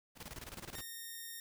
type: noise with tremolo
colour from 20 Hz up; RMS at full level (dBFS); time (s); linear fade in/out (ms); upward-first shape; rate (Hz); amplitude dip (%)
pink; -46; 0.15-0.84; 50; square; 19; 75
type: tone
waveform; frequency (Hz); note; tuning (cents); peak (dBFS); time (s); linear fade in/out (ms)
5% pulse; 1841; A#6; -22; -34; 0.75-1.4; 2
effects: none